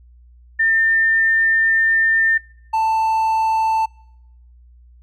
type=tone pair in turn; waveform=sine / triangle; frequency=1802 / 886 Hz; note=A6 / A5; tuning=+41 / +12 cents; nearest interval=octave; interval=1229 cents; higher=first; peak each=-13 dBFS; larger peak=neither; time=0.59-2.38 / 2.73-3.86 s; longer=first; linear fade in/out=10 ms; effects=noise-tail reverb RT60 0.9 s tail -26 dB re dry + added 60 Hz sine -44 dBFS peak until 5.02 s